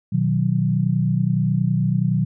sine chord, B major, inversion none, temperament equal, 123.47 / 155.56 / 185 Hz, B2 / D#3 / F#3, 0 / 0 / 0 cents, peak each -21 dBFS, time 0.12-2.25 s, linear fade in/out 10 ms, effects none

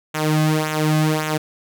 sawtooth tone with flanger, 154.7 Hz, D#3, 10 cents flat, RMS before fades -19 dBFS, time 0.14-1.38 s, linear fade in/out 10 ms, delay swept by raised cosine 0.2 to 2.2 ms, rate 1.8 Hz, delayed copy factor -0.7, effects none

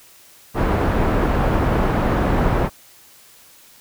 pink low-pass noise, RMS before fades -18 dBFS, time 0.54-2.7 s, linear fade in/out 50 ms, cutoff 1200 Hz, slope 12 dB/octave, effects white hiss -48 dBFS RMS until 3.8 s

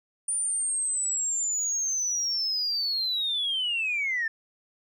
sine linear sweep, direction down, 9360 to 1762 Hz, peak -24 dBFS, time 0.28-4.28 s, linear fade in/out 5 ms, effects tanh soft clip ceiling -21 dBFS + 11-bit

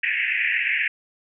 pink band-pass noise, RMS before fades -23 dBFS, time 0.03-0.88 s, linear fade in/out 5 ms, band 1700 to 2700 Hz, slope 96 dB/octave, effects none

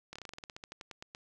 slowing click train, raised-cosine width 0.2 ms, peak -27 dBFS, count 17, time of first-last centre 0.13-1.149 s, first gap 26 ms, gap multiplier 1.11, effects none

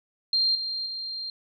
sine tone with level steps, 4186 Hz, C8, in tune, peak -20 / -28 / -31 dBFS, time 0.33-1.3 s, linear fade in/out 2 ms, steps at 0.55 / 0.86 s, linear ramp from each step 2 ms, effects none

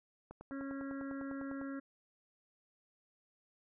click train, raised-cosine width 1 ms, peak -35 dBFS, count 14, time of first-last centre 0.31-1.614 s, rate 9.97 Hz
harmonic tone, 274.1 Hz, C#4, 19 cents flat, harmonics 1 / 2 / 4 / 5 / 6 / 7, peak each -40 / -50 / -59 / -52 / -54 / -61 dBFS, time 0.51-1.8 s, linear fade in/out 10 ms
effects none

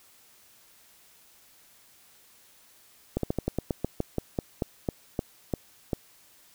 slowing click train, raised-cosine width 2 ms, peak -13 dBFS, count 16, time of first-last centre 3.17-5.932 s, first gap 63 ms, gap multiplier 1.14, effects white hiss -58 dBFS RMS until 6.54 s

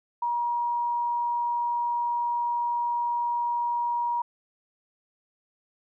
sine tone, 953 Hz, A#5, 38 cents sharp, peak -24 dBFS, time 0.22-4.22 s, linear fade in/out 5 ms, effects none

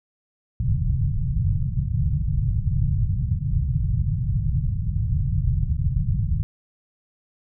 white low-pass noise, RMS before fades -22 dBFS, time 0.6-6.43 s, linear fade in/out 0 ms, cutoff 150 Hz, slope 48 dB/octave, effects none

